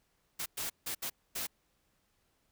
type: noise bursts at uneven times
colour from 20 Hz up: white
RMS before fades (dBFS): -37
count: 5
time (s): 0.39-0.46 / 0.57-0.7 / 0.86-0.95 / 1.02-1.1 / 1.35-1.47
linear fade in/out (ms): 10
effects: pink hiss -75 dBFS RMS until 2.51 s